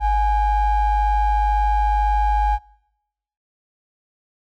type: ring-modulated tone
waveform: triangle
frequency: 392 Hz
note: G4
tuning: in tune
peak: -10 dBFS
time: 0-2.59 s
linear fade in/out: 50 ms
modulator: 443 Hz
effects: noise-tail reverb RT60 0.9 s tail -26 dB re dry